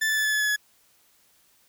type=tone with pitch steps; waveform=40% pulse; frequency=1759 / 1747.9 / 1736.8 / 1725.8 / 1714.9 / 1704 / 1693.2 Hz; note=A6 / A6 / A6 / A6 / A6 / G#6 / G#6; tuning=-1 / -12 / -23 / -34 / -45 / +44 / +33 cents; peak=-21 dBFS; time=0.01-0.563 s; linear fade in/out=10 ms; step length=79 ms; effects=white hiss -62 dBFS RMS until 1.68 s